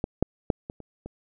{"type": "clicks", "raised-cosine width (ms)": 2, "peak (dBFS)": [-13, -7, -7, -21, -29, -24], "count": 6, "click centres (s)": [0.041, 0.226, 0.502, 0.699, 0.803, 1.06], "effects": []}